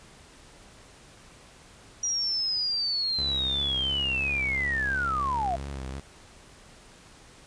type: linear sweep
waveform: sine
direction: down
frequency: 5770 to 659.3 Hz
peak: -25 dBFS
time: 2.03-5.56 s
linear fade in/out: 5 ms
type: tone with vibrato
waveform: sawtooth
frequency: 67.6 Hz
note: C#2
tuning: 43 cents flat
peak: -30 dBFS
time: 3.18-6 s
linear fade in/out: 5 ms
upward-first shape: sine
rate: 2.9 Hz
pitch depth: 64 cents each way
effects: pink hiss -52 dBFS RMS until 7.46 s + resampled to 22050 Hz